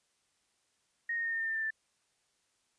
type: tone with pitch steps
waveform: sine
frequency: 1864 / 1850.1 / 1836.2 / 1822.5 / 1808.8 / 1795.3 / 1781.9 / 1768.6 Hz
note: A#6 / A#6 / A#6 / A#6 / A6 / A6 / A6 / A6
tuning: -1 / -14 / -27 / -40 / +47 / +34 / +21 / +8 cents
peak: -31 dBFS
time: 1.09-1.706 s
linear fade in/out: 5 ms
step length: 77 ms
effects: white hiss -75 dBFS RMS until 2.78 s + resampled to 22050 Hz